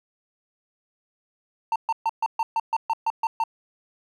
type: tone bursts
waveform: triangle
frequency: 903 Hz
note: A5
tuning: 45 cents sharp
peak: -18 dBFS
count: 11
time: 1.72-3.438 s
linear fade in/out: 2 ms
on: 38 ms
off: 130 ms
effects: none